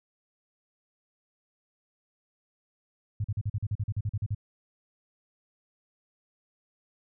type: tone bursts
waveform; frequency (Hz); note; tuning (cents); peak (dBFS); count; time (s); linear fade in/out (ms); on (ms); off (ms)
sine; 103.83; G#2; 0; -26; 14; 3.2-4.348; 5; 43; 42
effects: none